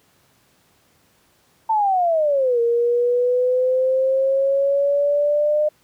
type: exponential two-way sweep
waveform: sine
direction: down then up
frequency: 903 to 466.2 to 607 Hz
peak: -15 dBFS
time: 1.69-5.69 s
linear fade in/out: 10 ms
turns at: 2.6 s
effects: pink hiss -59 dBFS RMS until 5.83 s + high-pass 80 Hz 12 dB/octave